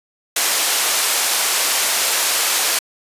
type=band-pass noise; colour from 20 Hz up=white; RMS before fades=-18 dBFS; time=0.36-2.79 s; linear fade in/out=5 ms; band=500 to 11000 Hz; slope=12 dB/octave; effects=resampled to 32000 Hz